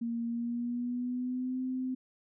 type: tone with pitch glide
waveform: sine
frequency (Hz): 233.1 to 257.2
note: A#3 to C4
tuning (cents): 0 to -30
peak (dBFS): -31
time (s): 0.01-1.95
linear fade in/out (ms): 10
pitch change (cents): +170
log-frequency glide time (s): 0.26-1.6
effects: none